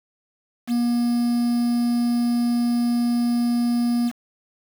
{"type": "tone with quantisation", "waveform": "triangle", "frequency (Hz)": 238.9, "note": "A#3", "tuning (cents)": 43, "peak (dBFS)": -16, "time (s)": [0.67, 4.12], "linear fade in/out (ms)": 50, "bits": 6, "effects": []}